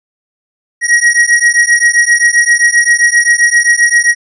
square beating tone pair, 1893 / 1900.6 Hz, A#6 / A#6, +26 / +33 cents, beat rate 7.6 Hz, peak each -10 dBFS, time 0.81-4.15 s, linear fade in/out 50 ms, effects resampled to 24000 Hz

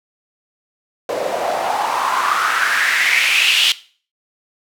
white noise with band-pass filter sweep, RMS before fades -17 dBFS, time 1.09-3.72 s, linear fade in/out 2 ms, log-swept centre 510 to 3200 Hz, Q 4.6, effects noise-tail reverb RT60 0.4 s tail -17 dB re dry

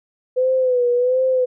sine tone with vibrato, 502 Hz, B4, 28 cents sharp, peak -14 dBFS, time 0.36-1.46 s, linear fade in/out 20 ms, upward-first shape sine, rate 1.4 Hz, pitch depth 63 cents each way, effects none

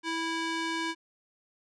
square tone with band-pass filter, 328.2 Hz, E4, 8 cents flat, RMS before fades -32 dBFS, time 0.03-0.95 s, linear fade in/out 50 ms, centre 2300 Hz, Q 0.56, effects resampled to 22050 Hz

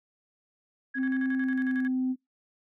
sine tone with tremolo, 1661.2 Hz, G#6, in tune, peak -31 dBFS, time 0.94-1.88 s, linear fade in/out 10 ms, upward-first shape square, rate 11 Hz, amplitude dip 65%
sine tone with pitch glide, 261.6 to 257.4 Hz, C4 to C4, 0 to -28 cents, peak -24 dBFS, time 0.95-2.16 s, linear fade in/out 50 ms, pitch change -28 cents, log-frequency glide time 1.36-1.79 s
effects noise-tail reverb RT60 0.2 s tail -25 dB re dry + tanh soft clip ceiling -20 dBFS

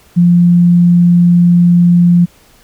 sine tone, 174.3 Hz, F3, 3 cents flat, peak -4 dBFS, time 0.16-2.26 s, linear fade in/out 20 ms, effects pink hiss -46 dBFS RMS until 2.63 s

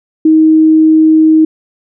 sine tone, 315.4 Hz, D#4, 24 cents sharp, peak -3 dBFS, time 0.25-1.45 s, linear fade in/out 5 ms, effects none

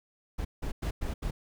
brown noise bursts at uneven times, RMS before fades -32 dBFS, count 5, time 0.38-0.45 / 0.62-0.72 / 0.82-0.91 / 1.01-1.14 / 1.22-1.31 s, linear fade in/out 10 ms, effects none

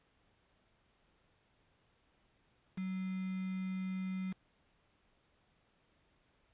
sine tone with quantisation, 187.8 Hz, F#3, 26 cents sharp, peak -36 dBFS, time 2.77-4.33 s, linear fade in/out 10 ms, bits 8, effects pink hiss -73 dBFS RMS until 6.53 s + resampled to 8000 Hz

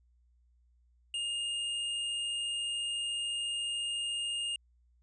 square tone, 2831 Hz, F7, 23 cents sharp, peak -33 dBFS, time 1.14-4.56 s, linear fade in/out 2 ms, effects added 60 Hz sine -64 dBFS peak until 5.02 s + resampled to 22050 Hz

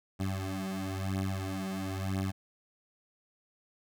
20% pulse beating tone pair, 95.1 / 96.1 Hz, F#2 / G2, +48 / -34 cents, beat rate 1 Hz, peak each -31 / -30 dBFS, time 0.19-2.32 s, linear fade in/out 20 ms, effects none

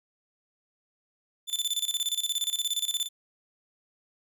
sawtooth tone with tremolo, 3520 Hz, A7, in tune, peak -22 dBFS, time 1.47-3.09 s, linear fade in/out 50 ms, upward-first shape square, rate 17 Hz, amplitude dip 80%, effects none

